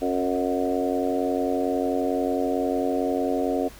harmonic tone with a mistuned harmonic, 91.1 Hz, F#2, 26 cents flat, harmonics 3 / 4 / 5 / 6 / 7 / 8, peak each -26 / -30 / -28 / -32 / -30 / -31 dBFS, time 0.01-3.69 s, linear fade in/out 20 ms, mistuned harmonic 6, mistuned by +21 cents, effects added 50 Hz sine -47 dBFS peak until 3.79 s + pink hiss -47 dBFS RMS until 3.79 s

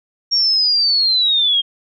sine linear sweep, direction down, 5588 to 3200 Hz, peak -12 dBFS, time 0.31-1.62 s, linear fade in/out 20 ms, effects none

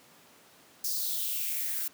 violet noise with high-pass filter sweep, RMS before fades -32 dBFS, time 0.84-1.88 s, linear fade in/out 5 ms, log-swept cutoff 5300 to 1400 Hz, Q 4.2, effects pink hiss -57 dBFS RMS until 1.93 s + high-pass 200 Hz 12 dB/octave

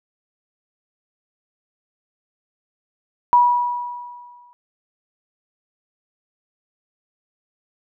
sine tone with exponential decay, 971 Hz, B5, 30 cents flat, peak -8 dBFS, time 3.33-4.53 s, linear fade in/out 0 ms, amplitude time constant 260 ms, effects none

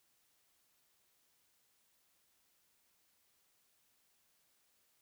silence, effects white hiss -75 dBFS RMS until 5.01 s

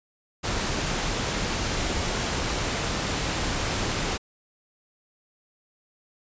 pink noise, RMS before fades -27 dBFS, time 0.43-4.18 s, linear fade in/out 20 ms, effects resampled to 16000 Hz

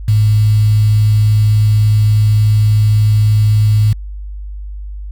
sine tone with quantisation, 106.5 Hz, G#2, 44 cents sharp, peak -7 dBFS, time 0.08-3.93 s, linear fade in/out 5 ms, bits 5, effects added 50 Hz sine -23 dBFS peak until 5.11 s

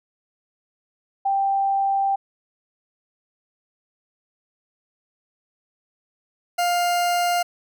sine / 40% pulse tone pair in turn, 786 / 702.6 Hz, G5 / F5, +4 / +10 cents, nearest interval major second, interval 194 cents, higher first, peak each -18 / -18 dBFS, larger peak neither, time 1.25-2.16 / 6.58-7.43 s, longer first, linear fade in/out 10 ms, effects none

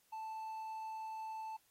triangle tone, 880 Hz, A5, in tune, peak -40 dBFS, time 0.12-1.57 s, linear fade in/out 10 ms, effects white hiss -73 dBFS RMS until 1.7 s + AAC 48 kbps

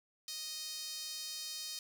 sawtooth tone with high-pass filter, 622.3 Hz, D#5, in tune, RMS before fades -43 dBFS, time 0.28-1.79 s, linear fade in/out 2 ms, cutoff 4600 Hz, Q 2.3, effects none

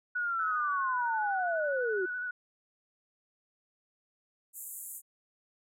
sine linear sweep, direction down, 1480 to 353.6 Hz, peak -29 dBFS, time 0.15-2.06 s, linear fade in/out 10 ms
sine tone with vibrato, 1478 Hz, F#6, 2 cents flat, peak -33 dBFS, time 0.39-2.31 s, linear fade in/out 5 ms, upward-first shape square, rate 12 Hz, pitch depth 20 cents each way
white band-pass noise, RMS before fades -43 dBFS, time 4.53-5.02 s, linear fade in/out 50 ms, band 7000 to 15000 Hz, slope 96 dB/octave
effects none

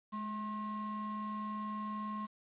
triangle ring-modulated tone, 430.2 Hz, A4, 39 cents flat, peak -32 dBFS, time 0.12-2.27 s, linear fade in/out 20 ms, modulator 641 Hz, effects resampled to 8000 Hz + 10-bit

